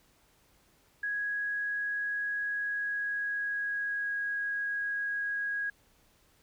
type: tone with pitch glide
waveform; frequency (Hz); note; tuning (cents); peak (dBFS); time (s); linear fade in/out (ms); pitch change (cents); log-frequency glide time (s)
sine; 1661.2 to 1648.8; G#6 to G#6; 0 to -13; -30; 1.03-5.7; 5; -13; 2.43-4.35
effects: pink hiss -66 dBFS RMS until 6.42 s